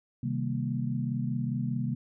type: chord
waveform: sine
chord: C minor seventh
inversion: none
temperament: equal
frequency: 130.81 / 155.56 / 196 / 233.1 Hz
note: C3 / Eb3 / G3 / Bb3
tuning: 0 / 0 / 0 / 0 cents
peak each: -31 / -36 / -36 / -33 dBFS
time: 0.23-1.95 s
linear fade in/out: 5 ms
effects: none